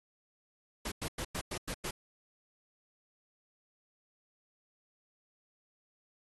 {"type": "noise bursts", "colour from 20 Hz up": "pink", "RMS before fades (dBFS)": -38, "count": 7, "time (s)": [0.85, 1.908], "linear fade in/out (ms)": 5, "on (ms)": 68, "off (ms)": 97, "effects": ["AAC 32 kbps"]}